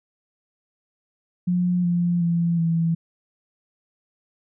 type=tone with pitch steps; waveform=sine; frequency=178.4 / 174.02 / 169.75 / 165.59 Hz; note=F3 / F3 / F3 / E3; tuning=+37 / -6 / -49 / +8 cents; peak=-18 dBFS; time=1.47-2.95 s; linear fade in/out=10 ms; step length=370 ms; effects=none